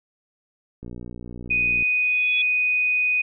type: click train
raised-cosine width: 3 ms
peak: -24 dBFS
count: 61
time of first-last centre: 0.83-1.825 s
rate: 60.3 Hz
type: tone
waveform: sine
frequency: 2489 Hz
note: D#7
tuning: in tune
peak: -18 dBFS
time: 1.5-3.22 s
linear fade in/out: 10 ms
type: tone with exponential growth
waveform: sine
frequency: 3384 Hz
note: G#7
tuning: 32 cents sharp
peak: -22 dBFS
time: 2.02-2.42 s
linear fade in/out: 5 ms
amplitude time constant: 85 ms
effects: none